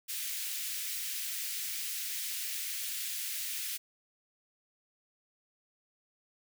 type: high-pass noise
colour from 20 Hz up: white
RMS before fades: -37 dBFS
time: 0.08-3.78 s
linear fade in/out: 20 ms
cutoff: 1900 Hz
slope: 24 dB/octave
effects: none